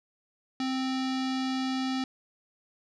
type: tone with low-pass filter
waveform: square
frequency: 261.6 Hz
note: C4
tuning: in tune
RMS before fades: -30 dBFS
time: 0.6-2.04 s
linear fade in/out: 2 ms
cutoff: 4600 Hz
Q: 2.3
effects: none